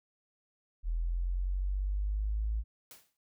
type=linear sweep; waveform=sine; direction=up; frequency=40.77 to 55 Hz; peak=-29 dBFS; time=0.83-2.64 s; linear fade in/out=50 ms
type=noise with exponential decay; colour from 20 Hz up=white; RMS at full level=-48 dBFS; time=2.91-3.17 s; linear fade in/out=1 ms; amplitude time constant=55 ms
effects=none